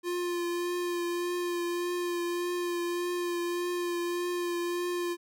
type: tone with vibrato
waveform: square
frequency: 350 Hz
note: F4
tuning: 4 cents sharp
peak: -30 dBFS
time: 0.03-5.17 s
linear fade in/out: 50 ms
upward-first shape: triangle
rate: 1.7 Hz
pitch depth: 22 cents each way
effects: none